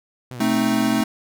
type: tone with vibrato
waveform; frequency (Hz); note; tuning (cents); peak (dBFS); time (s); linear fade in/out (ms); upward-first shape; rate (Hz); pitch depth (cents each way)
sawtooth; 123.47; B2; 0; -28; 0.31-1.01; 0; triangle; 11; 80
type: chord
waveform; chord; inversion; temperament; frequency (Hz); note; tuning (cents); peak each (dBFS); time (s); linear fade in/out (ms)
square; A diminished; none; equal; 220 / 261.6 / 311.1; A3 / C4 / Eb4; 0 / 0 / 0; -21 / -23 / -24; 0.4-1.04; 5
effects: none